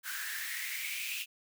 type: noise with high-pass filter sweep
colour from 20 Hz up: white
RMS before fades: -38 dBFS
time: 0.03-1.26 s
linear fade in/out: 50 ms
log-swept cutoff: 1500 to 2700 Hz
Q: 7.6
effects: none